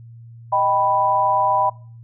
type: chord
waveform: sine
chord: Eb augmented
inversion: none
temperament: equal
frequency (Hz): 622.3 / 784 / 987.8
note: Eb5 / G5 / B5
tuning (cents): 0 / 0 / 0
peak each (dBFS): -23 / -20 / -17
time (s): 0.52-1.7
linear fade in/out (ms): 10
effects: noise-tail reverb RT60 0.4 s tail -21 dB re dry + added 116 Hz sine -38 dBFS peak until 2.03 s